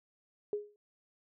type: tone with exponential decay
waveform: sine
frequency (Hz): 415.3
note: G#4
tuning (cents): 0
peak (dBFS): -28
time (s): 0.53-0.76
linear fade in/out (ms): 1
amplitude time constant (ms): 48
effects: none